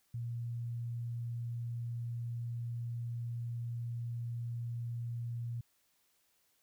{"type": "tone", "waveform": "sine", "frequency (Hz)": 118.2, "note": "A#2", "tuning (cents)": 24, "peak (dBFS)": -36, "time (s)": [0.14, 5.61], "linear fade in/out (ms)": 5, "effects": ["white hiss -74 dBFS RMS until 6.62 s"]}